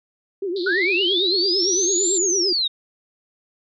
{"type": "tone with vibrato", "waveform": "sine", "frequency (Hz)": 370, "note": "F#4", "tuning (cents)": 0, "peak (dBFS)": -22, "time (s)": [0.42, 2.53], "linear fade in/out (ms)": 5, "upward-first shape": "triangle", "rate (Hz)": 8.9, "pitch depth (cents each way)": 180}
{"type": "band-pass noise", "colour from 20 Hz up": "white", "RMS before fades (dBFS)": -34, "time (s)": [0.56, 2.18], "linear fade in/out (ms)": 2, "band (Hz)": [3600, 4500], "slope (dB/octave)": 96}
{"type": "linear two-way sweep", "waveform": "sine", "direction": "up then down", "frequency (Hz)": [1404, 7490, 3644], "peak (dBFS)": -18, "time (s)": [0.66, 2.68], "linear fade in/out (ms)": 10, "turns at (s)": 2.13}
{"effects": []}